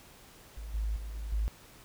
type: tone with level steps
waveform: sine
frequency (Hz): 53.1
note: G#1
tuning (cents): +39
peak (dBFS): -38 / -29 / -37 / -35 / -27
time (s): 0.57-1.48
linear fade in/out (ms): 0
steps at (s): 0.74 / 0.96 / 1.15 / 1.32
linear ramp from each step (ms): 5
effects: pink hiss -55 dBFS RMS until 1.84 s